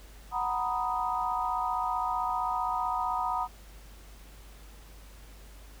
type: chord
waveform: sine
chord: B major seventh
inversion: second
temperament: equal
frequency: 740 / 932.3 / 987.8 / 1244.5 Hz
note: F#5 / A#5 / B5 / D#6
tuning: 0 / 0 / 0 / 0 cents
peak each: -33 dBFS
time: 0.31-3.48 s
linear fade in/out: 50 ms
effects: added 50 Hz sine -48 dBFS peak until 5.8 s + pink hiss -55 dBFS RMS until 5.8 s